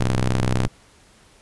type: ring-modulated tone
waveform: sawtooth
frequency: 63.8 Hz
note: C2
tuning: 43 cents flat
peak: -11 dBFS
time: 0-0.68 s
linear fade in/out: 5 ms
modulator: 51.8 Hz
effects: pink hiss -53 dBFS RMS until 1.41 s + resampled to 24000 Hz